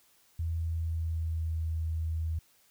sine tone with pitch glide, 82.41 to 80.57 Hz, E2 to E2, 0 to -39 cents, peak -29 dBFS, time 0.39-2.39 s, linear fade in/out 5 ms, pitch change -39 cents, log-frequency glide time 0.57-1.65 s, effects white hiss -65 dBFS RMS until 2.7 s

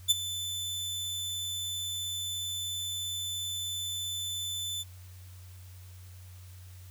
sawtooth tone with ADSR envelope, 3517 Hz, A7, 1 cent flat, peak -15 dBFS, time 0.08-4.84 s, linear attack 28 ms, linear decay 21 ms, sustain -15 dB, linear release 29 ms, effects added 91 Hz sine -46 dBFS peak until 6.9 s + white hiss -58 dBFS RMS until 6.9 s

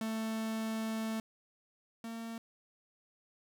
45% pulse tone pair in turn, 221.6 / 228 Hz, A3 / A#3, +13 / -38 cents, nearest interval unison, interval 49 cents, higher second, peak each -34 / -40 dBFS, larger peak first, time 0.01-1.2 / 2.04-2.38 s, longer first, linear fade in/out 2 ms, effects none

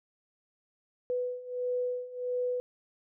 sine beating tone pair, 495.2 / 496.7 Hz, B4 / B4, +5 / +10 cents, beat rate 1.5 Hz, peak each -35 / -32 dBFS, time 1.1-2.6 s, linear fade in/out 0 ms, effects none

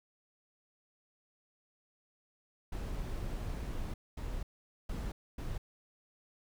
brown noise bursts at uneven times, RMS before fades -38 dBFS, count 4, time 2.72-3.94 / 4.17-4.43 / 4.89-5.12 / 5.38-5.58 s, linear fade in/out 5 ms, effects none

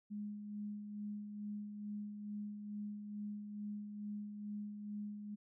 sine tone with tremolo, 207.7 Hz, G#3, in tune, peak -40 dBFS, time 0.1-5.36 s, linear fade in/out 20 ms, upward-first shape sine, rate 2.3 Hz, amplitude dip 45%, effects none

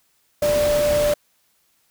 sine tone in noise, 590 Hz, D5, 8 cents sharp, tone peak -16 dBFS, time 0.42-1.14 s, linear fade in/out 5 ms, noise pink, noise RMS -27 dBFS, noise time 0.42-1.14 s, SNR +8 dB, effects white hiss -64 dBFS RMS until 1.9 s

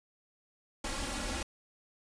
pink noise with comb filter, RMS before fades -36 dBFS, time 0.84-1.43 s, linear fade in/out 5 ms, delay 3.6 ms, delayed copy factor +1, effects resampled to 22050 Hz

